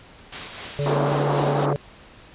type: noise with tremolo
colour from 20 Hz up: white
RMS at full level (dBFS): -30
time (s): 0.32-1.66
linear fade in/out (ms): 5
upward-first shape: sine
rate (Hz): 3.9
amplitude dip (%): 40
type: harmonic tone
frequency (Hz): 143.4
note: D3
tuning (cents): -41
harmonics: 1 / 3 / 4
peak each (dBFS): -23 / -28 / -29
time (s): 0.79-1.76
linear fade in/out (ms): 0
type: band-pass noise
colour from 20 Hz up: pink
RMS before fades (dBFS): -24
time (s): 0.86-1.73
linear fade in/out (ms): 2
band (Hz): 260 to 1200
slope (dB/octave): 24
effects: pink hiss -47 dBFS RMS until 2.34 s + resampled to 8000 Hz